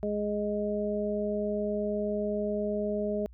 harmonic tone, 207.8 Hz, G#3, 1 cent sharp, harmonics 1 / 2 / 3, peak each -32 / -32 / -32 dBFS, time 0.03-3.26 s, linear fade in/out 0 ms, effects added 60 Hz sine -48 dBFS peak until 3.33 s

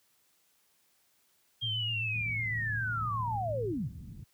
sine linear sweep, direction down, 3233 to 93.4 Hz, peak -31 dBFS, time 1.61-3.89 s, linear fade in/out 20 ms
sine tone with vibrato, 111.4 Hz, A2, 22 cents sharp, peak -35 dBFS, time 1.62-3.73 s, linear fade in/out 20 ms, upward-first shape square, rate 7.8 Hz, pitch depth 47 cents each way
pink low-pass noise, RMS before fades -43 dBFS, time 2.14-4.24 s, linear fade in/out 10 ms, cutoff 200 Hz, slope 24 dB/octave
effects white hiss -70 dBFS RMS until 4.33 s + high-pass 60 Hz 12 dB/octave

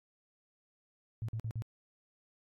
sine tone bursts, 111.7 Hz, A2, 27 cents sharp, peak -34 dBFS, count 4, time 1.22-1.621 s, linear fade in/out 0 ms, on 65 ms, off 47 ms, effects AAC 48 kbps

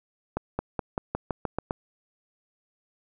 accelerating click train, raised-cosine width 1 ms, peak -13 dBFS, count 9, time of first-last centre 0.37-1.709 s, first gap 220 ms, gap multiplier 0.92, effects none

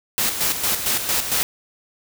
white noise with tremolo, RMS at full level -20 dBFS, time 0.18-1.43 s, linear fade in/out 0 ms, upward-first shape square, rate 4.4 Hz, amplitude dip 55%, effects none

